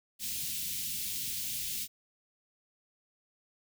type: band-stop noise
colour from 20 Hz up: white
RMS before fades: -36 dBFS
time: 0.19-1.88 s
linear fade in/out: 50 ms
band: 230 to 2600 Hz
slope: 24 dB/octave
effects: none